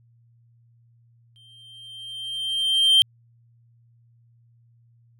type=tone with exponential growth; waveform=triangle; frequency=3152 Hz; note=G7; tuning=9 cents sharp; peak=-10 dBFS; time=1.36-3.02 s; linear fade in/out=0 ms; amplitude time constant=360 ms; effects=added 117 Hz sine -55 dBFS peak until 5.19 s